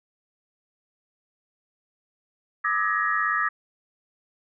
sine tone cluster, 1190 / 1287 / 1680 / 1886 Hz, D6 / E6 / G#6 / A#6, +22 / -42 / +19 / +20 cents, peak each -27 dBFS, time 2.64-3.49 s, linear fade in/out 10 ms, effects none

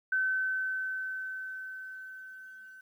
sine tone with level ramp, 1528 Hz, G6, 45 cents flat, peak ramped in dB -25 to -48 dBFS, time 0.12-2.81 s, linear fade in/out 5 ms, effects 11-bit

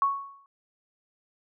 sine tone with exponential decay, 1108.7 Hz, C#6, in tune, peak -18 dBFS, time 0.02-0.46 s, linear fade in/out 1 ms, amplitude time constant 94 ms, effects none

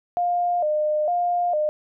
sine tone with vibrato, 654 Hz, E5, 14 cents flat, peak -19 dBFS, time 0.17-1.69 s, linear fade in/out 0 ms, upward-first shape square, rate 1.1 Hz, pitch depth 130 cents each way, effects none

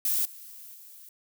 violet noise with level steps, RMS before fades -26 / -46 / -49 dBFS, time 0.05-1.09 s, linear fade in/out 2 ms, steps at 0.25 / 0.74 s, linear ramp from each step 5 ms, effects none

